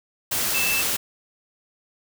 sine tone in noise, 2648 Hz, E7, 7 cents sharp, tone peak -23 dBFS, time 0.54-0.82 s, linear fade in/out 10 ms, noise white, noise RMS -24 dBFS, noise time 0.31-0.97 s, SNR -2 dB, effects none

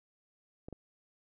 clicks, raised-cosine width 2 ms, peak -30 / -30 dBFS, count 2, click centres 0.685 / 0.727 s, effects none

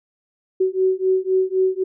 sine beating tone pair, 374.1 / 378 Hz, F#4 / F#4, +19 / +37 cents, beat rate 3.9 Hz, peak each -19 dBFS, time 0.6-1.84 s, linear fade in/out 10 ms, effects none

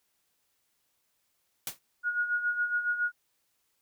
white noise with exponential decay, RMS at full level -30 dBFS, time 1.67-1.79 s, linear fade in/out 2 ms, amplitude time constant 25 ms
sine tone with tremolo, 1444 Hz, F#6, 43 cents flat, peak -24 dBFS, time 2.03-3.12 s, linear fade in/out 50 ms, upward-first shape sine, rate 7.2 Hz, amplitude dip 65%
effects white hiss -75 dBFS RMS until 3.81 s

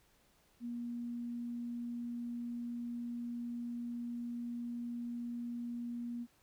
sine tone, 238.4 Hz, A#3, 39 cents sharp, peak -38 dBFS, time 0.6-6.27 s, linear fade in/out 50 ms, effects pink hiss -70 dBFS RMS until 6.42 s

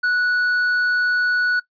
triangle tone with tanh clipping, 1473 Hz, F#6, 8 cents flat, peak -17 dBFS, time 0.03-1.6 s, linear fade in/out 10 ms, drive 9 dB, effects noise-tail reverb RT60 0.1 s tail -18 dB re dry + resampled to 11025 Hz

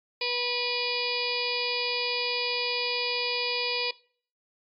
harmonic tone, 487.7 Hz, B4, 22 cents flat, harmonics 1 / 2 / 4 / 5 / 6 / 7 / 8 / 9 / 10, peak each -34 / -38 / -43 / -31 / -38 / -39 / -37 / -36 / -33 dBFS, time 0.21-3.91 s, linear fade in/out 5 ms, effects noise-tail reverb RT60 0.5 s tail -22 dB re dry + AAC 64 kbps

